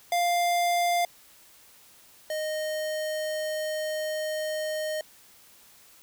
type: tone pair in turn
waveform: square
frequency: 698.5 / 618.7 Hz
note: F5 / D#5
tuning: 0 / -10 cents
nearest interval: major second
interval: 210 cents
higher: first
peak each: -23 / -29 dBFS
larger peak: first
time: 0.12-1.05 / 2.3-5.01 s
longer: second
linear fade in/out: 2 ms
effects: white hiss -55 dBFS RMS until 6.02 s